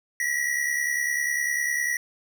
square tone pair together, 1905.5 / 1975.5 Hz, A#6 / B6, +38 / 0 cents, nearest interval minor second, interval 62 cents, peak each -26 / -29 dBFS, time 0.2-1.97 s, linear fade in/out 2 ms, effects none

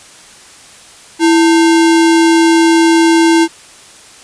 sine tone with sample-and-hold, 330 Hz, E4, 2 cents sharp, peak -5 dBFS, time 1.19-3.48 s, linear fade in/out 50 ms, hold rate 1225 Hz, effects white hiss -38 dBFS RMS until 4.23 s + resampled to 22050 Hz

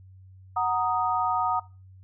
sine chord, D# minor, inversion first, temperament equal, 740 / 932.3 / 1244.5 Hz, F#5 / A#5 / D#6, 0 / 0 / 0 cents, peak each -27 dBFS, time 0.56-1.6 s, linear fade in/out 10 ms, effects noise-tail reverb RT60 0.3 s tail -20 dB re dry + added 94 Hz sine -47 dBFS peak until 2.03 s

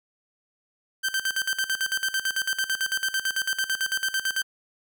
sawtooth tone with tremolo, 1557 Hz, G6, 12 cents flat, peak -19 dBFS, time 1.03-4.43 s, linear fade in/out 20 ms, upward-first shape square, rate 9 Hz, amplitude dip 80%, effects none

